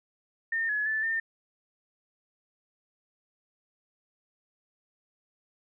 sine tone with pitch steps, 1818 / 1698 / 1752 / 1808 Hz, A#6 / G#6 / A6 / A6, -44 / +38 / -8 / +47 cents, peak -26 dBFS, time 0.52-1.2 s, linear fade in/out 5 ms, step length 170 ms, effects none

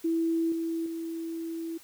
sine tone with level steps, 329.6 Hz, E4, in tune, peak -24 / -28 / -32 dBFS, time 0.04-1.78 s, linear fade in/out 10 ms, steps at 0.52 / 0.86 s, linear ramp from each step 2 ms, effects white hiss -54 dBFS RMS until 1.83 s

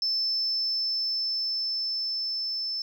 sine tone with level ramp, 5280 Hz, E8, 2 cents sharp, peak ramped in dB -23 to -28 dBFS, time 0.02-2.82 s, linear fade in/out 2 ms, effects tanh soft clip ceiling -19 dBFS + 10-bit

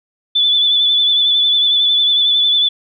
sine tone with vibrato, 3480 Hz, A7, 20 cents flat, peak -10 dBFS, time 0.35-2.69 s, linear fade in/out 10 ms, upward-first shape sine, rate 11 Hz, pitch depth 32 cents each way, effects none

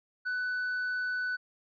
triangle tone, 1494 Hz, F#6, 16 cents sharp, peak -28 dBFS, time 0.25-1.37 s, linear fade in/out 20 ms, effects resampled to 11025 Hz

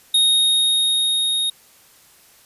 square tone with level ramp, 3729 Hz, A#7, in tune, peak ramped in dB -13 to -19 dBFS, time 0.14-1.5 s, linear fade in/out 5 ms, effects white hiss -51 dBFS RMS until 2.45 s + resampled to 32000 Hz

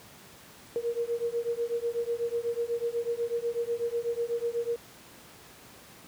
sine beating tone pair, 466.2 / 474.3 Hz, A#4 / A#4, 0 / +30 cents, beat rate 8.1 Hz, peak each -31 dBFS, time 0.76-4.76 s, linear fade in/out 0 ms, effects pink hiss -51 dBFS RMS until 6.07 s + high-pass 100 Hz 12 dB/octave

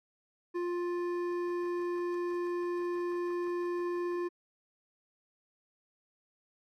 sine tone with hard clipping, 350.7 Hz, F4, 7 cents sharp, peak -33 dBFS, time 0.54-4.29 s, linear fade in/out 20 ms, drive 10 dB, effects AAC 64 kbps

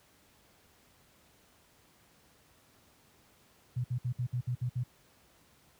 sine tone bursts, 123.47 Hz, B2, in tune, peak -29 dBFS, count 8, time 3.76-4.836 s, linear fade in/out 10 ms, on 82 ms, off 60 ms, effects pink hiss -64 dBFS RMS until 5.79 s + high-pass 60 Hz 12 dB/octave

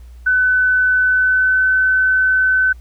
sine tone with pitch glide, 1506 to 1518.2 Hz, F#6 to F#6, +30 to +44 cents, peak -11 dBFS, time 0.26-2.73 s, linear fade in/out 10 ms, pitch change +14 cents, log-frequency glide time 1.05-1.68 s, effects added 60 Hz sine -35 dBFS peak until 2.8 s + pink hiss -56 dBFS RMS until 2.8 s

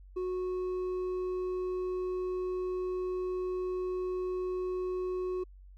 sine tone with hard clipping, 366.9 Hz, F#4, 15 cents flat, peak -32 dBFS, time 0.16-5.44 s, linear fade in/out 10 ms, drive 4 dB, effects added 47 Hz sine -49 dBFS peak until 5.77 s + MP3 96 kbps

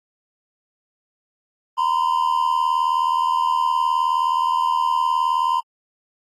triangle tone pair together, 942 / 1021.2 Hz, A#5 / C6, +18 / -42 cents, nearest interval minor second, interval 140 cents, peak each -19 / -17 dBFS, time 1.77-5.61 s, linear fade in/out 20 ms, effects AAC 48 kbps

